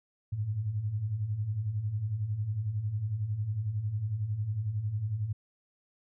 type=beating tone pair; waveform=sine; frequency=98 / 109 Hz; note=G2 / A2; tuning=0 / -16 cents; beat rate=11 Hz; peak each=-37 / -30 dBFS; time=0.32-5.33 s; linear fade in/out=10 ms; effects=none